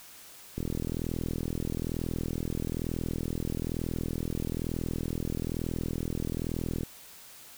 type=click train; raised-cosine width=3 ms; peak=-19 dBFS; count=258; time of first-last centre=0.58-6.833 s; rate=41.1 Hz; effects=white hiss -50 dBFS RMS until 7.57 s